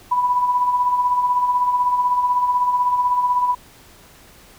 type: tone with tremolo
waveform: sine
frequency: 987.8 Hz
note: B5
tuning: in tune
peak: -13 dBFS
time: 0.11-3.55 s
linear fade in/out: 10 ms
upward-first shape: sine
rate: 16 Hz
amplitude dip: 50%
effects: pink hiss -47 dBFS RMS until 4.58 s